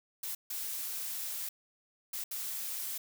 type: noise bursts at uneven times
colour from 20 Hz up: blue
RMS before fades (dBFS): -38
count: 4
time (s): 0.23-0.35 / 0.5-1.49 / 2.13-2.24 / 2.31-2.98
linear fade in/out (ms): 5
effects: none